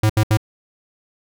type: tone bursts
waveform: square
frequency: 108 Hz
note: A2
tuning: 32 cents flat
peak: -13 dBFS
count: 3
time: 0.03-0.372 s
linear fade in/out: 5 ms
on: 66 ms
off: 72 ms
effects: none